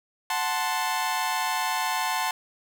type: chord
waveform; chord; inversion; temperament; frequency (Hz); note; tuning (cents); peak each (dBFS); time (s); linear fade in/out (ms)
sawtooth; F# diminished; none; equal; 740 / 880 / 1046.5; F#5 / A5 / C6; 0 / 0 / 0; -27 / -24 / -26; 0.3-2.31; 2
effects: none